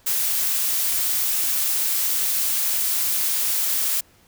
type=noise; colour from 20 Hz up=blue; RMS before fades=-22 dBFS; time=0.06-4.01 s; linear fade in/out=10 ms; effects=pink hiss -56 dBFS RMS until 4.27 s